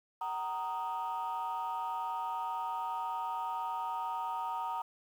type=chord; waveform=sine; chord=D# minor; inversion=first; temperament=equal with one note detuned; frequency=754.2 / 932.3 / 1244.5 Hz; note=F#5 / A#5 / D#6; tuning=+33 / 0 / 0 cents; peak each=-39 / -34 / -39 dBFS; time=0.21-4.82 s; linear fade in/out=5 ms; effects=tanh soft clip ceiling -29 dBFS + 10-bit